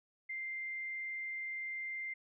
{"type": "tone", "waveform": "sine", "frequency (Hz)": 2093, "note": "C7", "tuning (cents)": 0, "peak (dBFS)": -38, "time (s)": [0.29, 2.14], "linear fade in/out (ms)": 10, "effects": []}